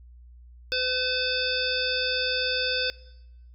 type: harmonic tone with a mistuned harmonic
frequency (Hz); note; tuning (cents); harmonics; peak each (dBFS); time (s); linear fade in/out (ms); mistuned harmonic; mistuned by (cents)
508; B4; +49; 1 / 3 / 5 / 7 / 9 / 10; -31 / -31 / -31 / -31 / -31 / -31; 0.72-2.9; 0; 5; +41
effects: noise-tail reverb RT60 0.9 s tail -21 dB re dry + added 60 Hz sine -46 dBFS peak until 3.54 s